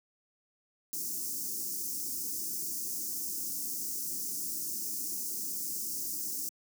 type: band-stop noise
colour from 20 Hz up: white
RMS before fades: -36 dBFS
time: 0.93-6.49 s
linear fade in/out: 0 ms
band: 370 to 5200 Hz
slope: 48 dB/octave
effects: high-pass 200 Hz 12 dB/octave